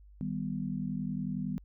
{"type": "chord", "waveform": "sine", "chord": "Eb augmented", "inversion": "none", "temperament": "equal", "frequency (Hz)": [155.56, 196, 246.9], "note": ["Eb3", "G3", "B3"], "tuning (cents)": [0, 0, 0], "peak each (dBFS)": [-37, -35, -37], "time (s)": [0.21, 1.58], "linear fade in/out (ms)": 0, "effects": ["added 50 Hz sine -52 dBFS peak until 1.64 s"]}